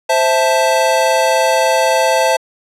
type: chord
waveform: square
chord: A minor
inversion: first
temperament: equal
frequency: 523.3 / 659.3 / 880 Hz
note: C5 / E5 / A5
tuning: 0 / 0 / 0 cents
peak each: -16 dBFS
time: 0.09-2.37 s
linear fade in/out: 10 ms
effects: low-pass 11000 Hz 12 dB/octave